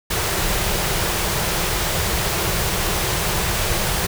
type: band-stop noise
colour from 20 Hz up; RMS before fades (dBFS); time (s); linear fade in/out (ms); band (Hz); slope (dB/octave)
pink; -21; 0.1-4.07; 10; 210 to 320; 96
effects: none